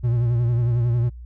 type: tone with vibrato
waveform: triangle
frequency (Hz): 119.1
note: A#2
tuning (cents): +38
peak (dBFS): -15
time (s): 0.03-1.1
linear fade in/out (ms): 20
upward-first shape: triangle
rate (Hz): 11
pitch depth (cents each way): 69
effects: added 60 Hz sine -35 dBFS peak until 1.25 s